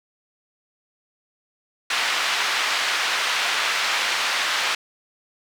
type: band-pass noise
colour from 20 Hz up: pink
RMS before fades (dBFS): -23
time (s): 1.9-4.75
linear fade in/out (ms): 5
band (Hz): 1300 to 4200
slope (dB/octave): 12
effects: none